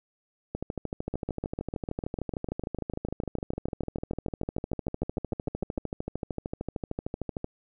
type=two click trains; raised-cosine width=2 ms; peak=-18 / -18 dBFS; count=32 / 92; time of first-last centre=1.14-5.781 / 0.55-7.444 s; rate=6.68 / 13.2 Hz; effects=none